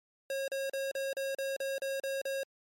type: tone bursts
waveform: square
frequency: 543 Hz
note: C#5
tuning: 36 cents flat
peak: -33 dBFS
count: 10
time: 0.3-2.433 s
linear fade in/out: 2 ms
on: 180 ms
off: 37 ms
effects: MP3 64 kbps